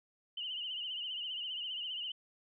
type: tone with vibrato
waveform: sine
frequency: 2960 Hz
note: F#7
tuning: in tune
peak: -37 dBFS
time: 0.37-2.12 s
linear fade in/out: 5 ms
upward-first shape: sine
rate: 15 Hz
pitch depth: 79 cents each way
effects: none